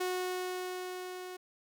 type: tone with level ramp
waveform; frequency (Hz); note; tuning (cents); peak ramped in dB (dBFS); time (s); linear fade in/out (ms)
sawtooth; 365.9; F#4; -19; -27 to -38; 0-1.37; 10
effects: none